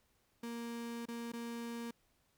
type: tone with dropouts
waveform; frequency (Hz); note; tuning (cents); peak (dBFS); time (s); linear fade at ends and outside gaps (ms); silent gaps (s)
35% pulse; 234; A#3; +7; -39; 0.43-1.91; 5; 1.056-1.084 / 1.32-1.334
effects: pink hiss -75 dBFS RMS until 2.37 s